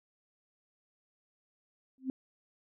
sine tone with exponential growth, 261.6 Hz, C4, in tune, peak -27 dBFS, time 1.98-2.1 s, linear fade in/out 1 ms, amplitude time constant 25 ms, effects none

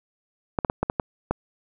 clicks, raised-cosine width 1 ms, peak -8 dBFS, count 7, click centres 0.588 / 0.648 / 0.699 / 0.83 / 0.899 / 0.998 / 1.31 s, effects none

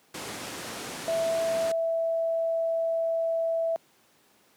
pink low-pass noise, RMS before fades -36 dBFS, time 0.14-1.72 s, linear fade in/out 5 ms, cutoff 11000 Hz, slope 24 dB/octave
sine tone, 659.3 Hz, E5, in tune, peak -24 dBFS, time 1.08-3.76 s, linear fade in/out 0 ms
effects pink hiss -62 dBFS RMS until 4.56 s + high-pass 200 Hz 12 dB/octave

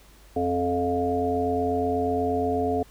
harmonic tone with a mistuned harmonic, 88.3 Hz, F2, 20 cents sharp, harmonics 1 / 3 / 5 / 7 / 8, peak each -33 / -28 / -26 / -34 / -27 dBFS, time 0.36-2.83 s, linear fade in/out 5 ms, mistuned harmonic 5, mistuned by -30 cents, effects added 50 Hz sine -52 dBFS peak until 2.9 s + pink hiss -55 dBFS RMS until 2.9 s

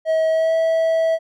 triangle tone with pitch glide, 640 to 651.2 Hz, D#5 to E5, +49 to -21 cents, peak -13 dBFS, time 0.05-1.19 s, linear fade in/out 50 ms, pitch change +30 cents, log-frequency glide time 0.29-0.55 s, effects none

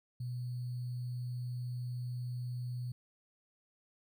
sine tone with sample-and-hold, 123.47 Hz, B2, in tune, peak -36 dBFS, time 0.2-2.92 s, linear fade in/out 5 ms, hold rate 4410 Hz, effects none

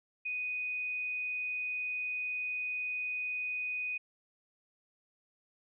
sine tone, 2489 Hz, D#7, in tune, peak -33 dBFS, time 0.25-3.98 s, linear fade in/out 10 ms, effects none

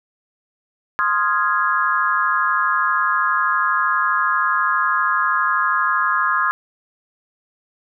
sine chord, F minor seventh, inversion second, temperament equal, 1046.5 / 1244.5 / 1396.9 / 1661.2 Hz, C6 / Eb6 / F6 / Ab6, 0 / 0 / 0 / 0 cents, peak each -21 / -20 / -23 / -21 dBFS, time 0.99-6.51 s, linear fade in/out 0 ms, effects none

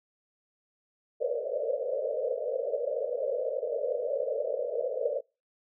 pink band-pass noise, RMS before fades -31 dBFS, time 1.2-5.21 s, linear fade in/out 20 ms, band 460 to 610 Hz, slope 96 dB/octave, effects noise-tail reverb RT60 0.3 s tail -26 dB re dry

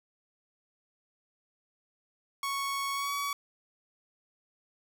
sawtooth tone with pitch glide, 1108.7 to 1132.7 Hz, C#6 to C#6, 0 to +37 cents, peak -27 dBFS, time 2.43-3.33 s, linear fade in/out 2 ms, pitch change +37 cents, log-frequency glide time 2.93-3.13 s, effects none

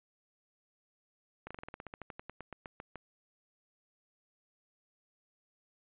slowing click train, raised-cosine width 0.5 ms, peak -28 dBFS, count 19, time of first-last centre 1.47-2.957 s, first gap 36 ms, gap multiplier 1.09, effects resampled to 8000 Hz

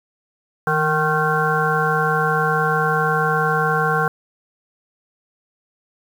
harmonic tone with a mistuned harmonic, 154.1 Hz, D#3, 16 cents flat, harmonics 1 / 3 / 5 / 7 / 9 / 10, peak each -23 / -23 / -23 / -23 / -23 / -23 dBFS, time 0.67-4.08 s, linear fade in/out 2 ms, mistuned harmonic 1, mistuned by +47 cents, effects 7-bit

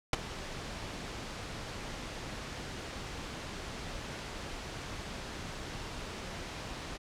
pink noise with ADSR envelope, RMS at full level -24 dBFS, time 0.13-6.98 s, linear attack 3 ms, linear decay 17 ms, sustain -17 dB, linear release 24 ms, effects low-pass 6000 Hz 12 dB/octave

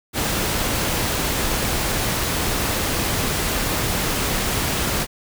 pink noise, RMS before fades -22 dBFS, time 0.13-5.07 s, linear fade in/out 50 ms, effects none

